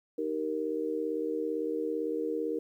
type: chord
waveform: sine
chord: Eb major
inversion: none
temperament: just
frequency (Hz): 311.1 / 388.9 / 466.7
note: Eb4 / G4 / Bb4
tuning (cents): 0 / -14 / +2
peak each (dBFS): -34 / -37 / -32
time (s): 0.18-2.59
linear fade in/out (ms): 5
effects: 11-bit